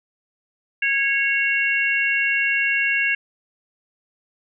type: harmonic tone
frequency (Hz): 550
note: C#5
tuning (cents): -14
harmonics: 3 / 4 / 5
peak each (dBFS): -22 / -22 / -22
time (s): 0.82-3.15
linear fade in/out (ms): 5
effects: none